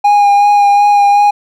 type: tone with vibrato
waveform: triangle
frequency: 816 Hz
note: G#5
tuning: 31 cents flat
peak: -3 dBFS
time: 0.04-1.31 s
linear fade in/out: 10 ms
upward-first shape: sine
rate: 2.7 Hz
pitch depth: 17 cents each way
effects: none